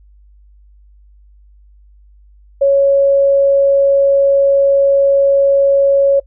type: tone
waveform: sine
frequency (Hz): 554.4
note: C#5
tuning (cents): 0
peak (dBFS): -7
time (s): 2.61-6.2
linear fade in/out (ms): 10
effects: noise-tail reverb RT60 0.1 s tail -23 dB re dry + added 50 Hz sine -42 dBFS peak until 6.26 s